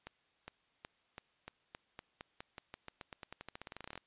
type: accelerating click train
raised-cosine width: 0.3 ms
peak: -29 dBFS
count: 30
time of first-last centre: 0.07-3.977 s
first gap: 410 ms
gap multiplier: 0.9
effects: white hiss -74 dBFS RMS until 4.06 s + resampled to 8000 Hz